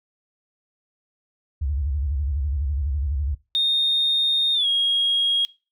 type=tone with vibrato; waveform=sine; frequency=70.6 Hz; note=C#2; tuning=32 cents sharp; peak=-21 dBFS; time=1.61-3.35 s; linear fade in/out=10 ms; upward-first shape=square; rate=12 Hz; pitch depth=140 cents each way
type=tone with pitch glide; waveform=sine; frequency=3678 to 3277 Hz; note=A#7 to G#7; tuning=-24 to -24 cents; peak=-17 dBFS; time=3.55-5.45 s; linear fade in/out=0 ms; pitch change=-200 cents; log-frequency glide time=4.54-4.67 s
effects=noise-tail reverb RT60 0.3 s tail -22 dB re dry + tanh soft clip ceiling -13 dBFS